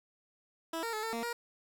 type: tone with pitch steps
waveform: 15% pulse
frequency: 327.7 / 460.3 / 431.1 / 450.3 / 231.4 / 472.9 Hz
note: E4 / A#4 / A4 / A4 / A#3 / A#4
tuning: -10 / -22 / -35 / +40 / -13 / +25 cents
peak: -28 dBFS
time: 0.73-1.33 s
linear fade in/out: 5 ms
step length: 100 ms
effects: 10-bit